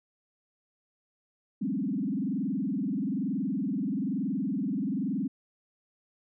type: tone with frequency modulation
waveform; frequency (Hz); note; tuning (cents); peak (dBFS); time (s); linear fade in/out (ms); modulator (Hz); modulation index
sine; 233.1; A#3; 0; -27; 1.61-5.28; 10; 21.1; 2.5
effects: none